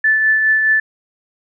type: tone with tremolo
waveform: sine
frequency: 1751 Hz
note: A6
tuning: 9 cents flat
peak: -9 dBFS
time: 0.04-0.8 s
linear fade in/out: 5 ms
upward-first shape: triangle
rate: 4.8 Hz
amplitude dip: 40%
effects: none